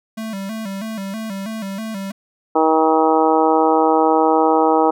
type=tone with vibrato; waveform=square; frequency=207.7 Hz; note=G#3; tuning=in tune; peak=-25 dBFS; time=0.17-2.12 s; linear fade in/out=10 ms; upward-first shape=square; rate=3.1 Hz; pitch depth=110 cents each way
type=harmonic tone; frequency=158.9 Hz; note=D#3; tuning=37 cents sharp; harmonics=2 / 3 / 4 / 5 / 6 / 7 / 8; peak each=-18 / -17 / -22 / -17 / -20 / -27 / -24 dBFS; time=2.55-4.91 s; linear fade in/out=10 ms
effects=none